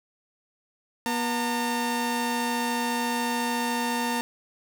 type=tone pair together; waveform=sawtooth; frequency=241 / 910 Hz; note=B3 / A#5; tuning=-42 / -42 cents; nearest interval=octave + major seventh; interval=2300 cents; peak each=-24 / -24 dBFS; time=1.06-4.21 s; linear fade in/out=0 ms; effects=none